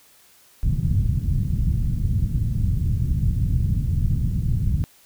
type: low-pass noise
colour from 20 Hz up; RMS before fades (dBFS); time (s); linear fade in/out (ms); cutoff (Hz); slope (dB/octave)
white; -21; 0.63-4.84; 0; 140; 24
effects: white hiss -54 dBFS RMS until 5.05 s